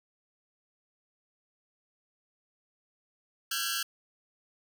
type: tone cluster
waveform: 15% pulse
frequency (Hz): 1360 / 1557 / 1653 / 2955 / 4448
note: F6 / G6 / G#6 / F#7 / C#8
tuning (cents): -46 / -12 / -9 / -3 / +5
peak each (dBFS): -30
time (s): 3.51-3.83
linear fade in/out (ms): 5
effects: none